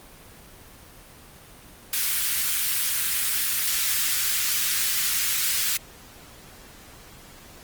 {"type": "high-pass noise", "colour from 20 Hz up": "white", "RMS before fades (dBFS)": -24, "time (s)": [1.93, 5.77], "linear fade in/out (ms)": 2, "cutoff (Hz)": 1400, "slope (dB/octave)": 24, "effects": ["pink hiss -47 dBFS RMS until 7.63 s", "Opus 24 kbps"]}